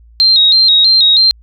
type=tone with vibrato; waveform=sine; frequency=3967 Hz; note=B7; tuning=7 cents sharp; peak=-5 dBFS; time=0.2-1.31 s; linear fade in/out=0 ms; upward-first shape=square; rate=3.1 Hz; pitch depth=81 cents each way; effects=added 57 Hz sine -39 dBFS peak until 1.42 s